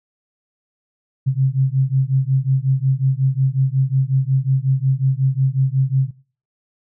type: beating tone pair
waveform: sine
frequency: 130.81 / 136.31 Hz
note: C3 / C#3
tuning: 0 / -29 cents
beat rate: 5.5 Hz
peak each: -17 dBFS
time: 1.26-6.11 s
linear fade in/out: 20 ms
effects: noise-tail reverb RT60 0.4 s tail -19 dB re dry